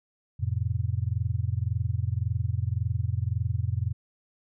sine chord, F major, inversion none, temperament just, 87.31 / 109.13 / 130.96 Hz, F2 / A2 / C3, 0 / -14 / +2 cents, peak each -29 / -28 / -32 dBFS, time 0.39-3.93 s, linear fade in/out 20 ms, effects none

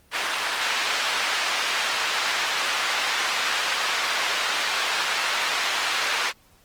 pink band-pass noise, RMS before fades -25 dBFS, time 0.11-6.33 s, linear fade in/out 50 ms, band 1100 to 4400 Hz, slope 12 dB/octave, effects pink hiss -58 dBFS RMS until 6.64 s + Opus 24 kbps

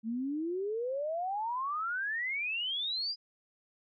sine exponential sweep, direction up, 216.3 to 4978 Hz, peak -31 dBFS, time 0.03-3.16 s, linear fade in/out 50 ms, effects MP3 96 kbps

